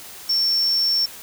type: tone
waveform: sine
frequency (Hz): 5440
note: F8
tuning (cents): -46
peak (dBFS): -14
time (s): 0.29-1.06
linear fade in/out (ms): 10
effects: tanh soft clip ceiling -16 dBFS + white hiss -39 dBFS RMS until 1.22 s